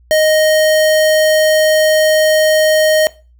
square tone, 622 Hz, D#5, 1 cent flat, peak -9 dBFS, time 0.11-3.07 s, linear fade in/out 0 ms, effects noise-tail reverb RT60 0.3 s tail -19 dB re dry + added 60 Hz sine -44 dBFS peak until 3.39 s

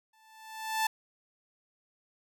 sawtooth tone with exponential growth, 880 Hz, A5, in tune, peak -21 dBFS, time 0.13-0.87 s, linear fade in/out 5 ms, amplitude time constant 160 ms, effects none

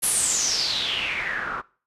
white noise with low-pass filter sweep, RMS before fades -25 dBFS, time 0.02-1.62 s, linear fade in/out 20 ms, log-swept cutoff 11000 to 1200 Hz, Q 7.2, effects noise-tail reverb RT60 0.4 s tail -22 dB re dry + resampled to 32000 Hz

